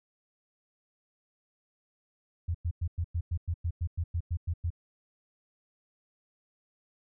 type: tone bursts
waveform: sine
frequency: 85 Hz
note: F2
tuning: 46 cents flat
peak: -27 dBFS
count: 14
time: 2.48-4.704 s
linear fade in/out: 10 ms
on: 66 ms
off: 100 ms
effects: none